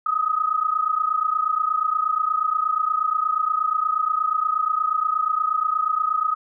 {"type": "tone pair together", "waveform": "sine", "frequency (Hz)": [1244.5, 1272.9], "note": ["D#6", "D#6"], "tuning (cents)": [0, 39], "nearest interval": "unison", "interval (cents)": 39, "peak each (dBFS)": -22, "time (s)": [0.06, 6.35], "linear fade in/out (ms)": 5, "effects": []}